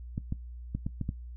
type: clicks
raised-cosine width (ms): 5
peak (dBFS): -19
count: 6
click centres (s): 0.179 / 0.324 / 0.75 / 0.865 / 1.013 / 1.091
effects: noise-tail reverb RT60 0.1 s tail -17 dB re dry + added 60 Hz sine -40 dBFS peak until 1.36 s